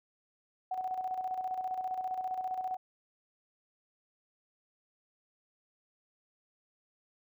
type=tone with tremolo; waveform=sine; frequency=745 Hz; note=F#5; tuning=12 cents sharp; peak=-31 dBFS; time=0.71-2.77 s; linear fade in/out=5 ms; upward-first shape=square; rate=15 Hz; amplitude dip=50%; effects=none